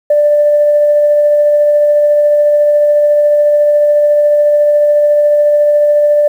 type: tone with tremolo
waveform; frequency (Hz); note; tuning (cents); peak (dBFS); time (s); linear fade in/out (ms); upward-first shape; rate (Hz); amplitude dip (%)
sine; 590; D5; +8; -4; 0.1-6.28; 5; triangle; 14; 25
effects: tanh soft clip ceiling 0 dBFS + 7-bit